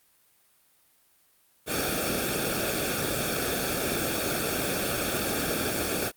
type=noise with comb filter; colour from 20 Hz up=pink; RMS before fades=-28 dBFS; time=1.66-6.12 s; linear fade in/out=50 ms; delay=1 ms; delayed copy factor=-0.9; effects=white hiss -64 dBFS RMS until 6.16 s + Opus 32 kbps